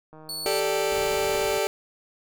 click train, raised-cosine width 1 ms, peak -33 dBFS, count 210, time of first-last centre 0.13-1.47 s, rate 156 Hz
sawtooth tone, 4435 Hz, C#8, in tune, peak -28 dBFS, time 0.29-0.6 s, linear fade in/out 2 ms
sawtooth chord, G suspended second, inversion none, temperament just, 392 / 441 / 588 Hz, G4 / A4 / D5, 0 / +4 / +2 cents, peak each -23 dBFS, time 0.46-1.67 s, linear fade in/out 0 ms
pink noise, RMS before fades -39 dBFS, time 0.91-1.59 s, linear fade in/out 10 ms
effects none

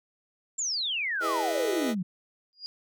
sine exponential sweep, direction down, 7480 to 171.1 Hz, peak -27 dBFS, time 0.58-2.03 s, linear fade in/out 10 ms
sawtooth chord, E major seventh, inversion none, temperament just, 329.6 / 412 / 494.4 / 618.1 Hz, E4 / G#4 / B4 / D#5, 0 / -14 / +2 / -12 cents, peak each -30 dBFS, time 1.2-1.95 s, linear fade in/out 50 ms
sine tone with exponential growth, 4851 Hz, D#8, 45 cents flat, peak -31 dBFS, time 2.53-2.66 s, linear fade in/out 0 ms, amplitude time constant 27 ms
effects none

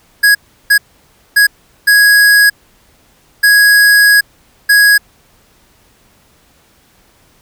square tone bursts at uneven times, 1661 Hz, G#6, in tune, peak -5 dBFS, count 6, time 0.23-0.35 / 0.7-0.78 / 1.36-1.47 / 1.87-2.5 / 3.43-4.21 / 4.69-4.98 s, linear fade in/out 10 ms, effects pink hiss -50 dBFS RMS until 7.41 s

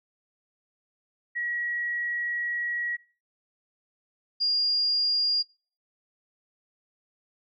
sine tone pair in turn, 1914 / 4823 Hz, A#6 / D8, +45 / +45 cents, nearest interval octave + major third, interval 1600 cents, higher second, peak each -27 / -22 dBFS, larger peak second, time 1.35-2.97 / 4.4-5.43 s, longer first, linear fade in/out 20 ms, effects noise-tail reverb RT60 0.4 s tail -24 dB re dry

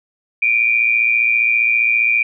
sine tone pair together, 2336 / 2451 Hz, D7 / D#7, -10 / -27 cents, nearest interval minor second, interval 83 cents, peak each -15 dBFS, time 0.42-2.23 s, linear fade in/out 5 ms, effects none

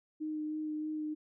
sine tone with vibrato, 307.2 Hz, D#4, 22 cents flat, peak -34 dBFS, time 0.2-1.15 s, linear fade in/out 20 ms, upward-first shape sine, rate 3.2 Hz, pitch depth 13 cents each way, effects none

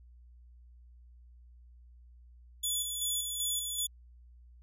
10% pulse tone with tremolo, 3440 Hz, A7, 40 cents flat, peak -22 dBFS, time 2.63-3.87 s, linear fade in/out 10 ms, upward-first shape square, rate 2.6 Hz, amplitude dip 40%, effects added 60 Hz sine -53 dBFS peak until 4.62 s + resampled to 32000 Hz

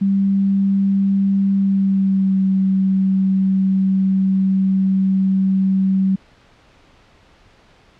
sine tone with pitch glide, 196 to 191.3 Hz, G3 to G3, 0 to -42 cents, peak -13 dBFS, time 0.01-6.16 s, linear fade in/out 10 ms, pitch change -42 cents, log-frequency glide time 1.56-2.4 s, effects pink hiss -51 dBFS RMS until 7.99 s + low-pass 4000 Hz 12 dB/octave

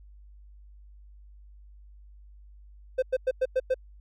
triangle tone bursts, 516 Hz, C5, 24 cents flat, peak -19 dBFS, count 6, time 2.98-3.744 s, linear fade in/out 10 ms, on 44 ms, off 100 ms, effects added 50 Hz sine -48 dBFS peak until 4 s

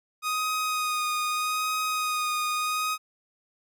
sawtooth tone with vibrato, 1244.5 Hz, D#6, in tune, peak -22 dBFS, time 0.22-2.98 s, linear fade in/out 50 ms, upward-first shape sine, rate 0.8 Hz, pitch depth 18 cents each way, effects none

